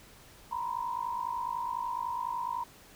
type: tone cluster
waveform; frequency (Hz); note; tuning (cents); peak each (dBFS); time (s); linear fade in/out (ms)
sine; 936 / 986 / 1040; A#5 / B5 / C6; +7 / -3 / -11; -35 / -35 / -40; 0.51-2.64; 10
effects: pink hiss -55 dBFS RMS until 2.95 s